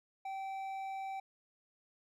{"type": "tone with hard clipping", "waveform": "sine", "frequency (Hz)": 774, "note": "G5", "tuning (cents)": -22, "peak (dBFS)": -40, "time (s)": [0.25, 1.2], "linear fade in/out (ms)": 5, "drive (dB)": 6, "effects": []}